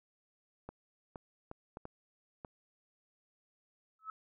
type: clicks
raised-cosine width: 1 ms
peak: -30 dBFS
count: 6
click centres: 0.69 / 1.158 / 1.514 / 1.771 / 1.854 / 2.448 s
type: tone with exponential growth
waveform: sine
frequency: 1298 Hz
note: E6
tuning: 27 cents flat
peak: -36 dBFS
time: 3.99-4.1 s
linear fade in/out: 2 ms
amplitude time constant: 23 ms
effects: none